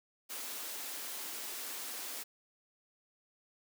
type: high-pass noise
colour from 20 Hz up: white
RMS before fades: -42 dBFS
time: 0.29-2.24 s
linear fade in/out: 20 ms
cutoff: 230 Hz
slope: 48 dB/octave
effects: none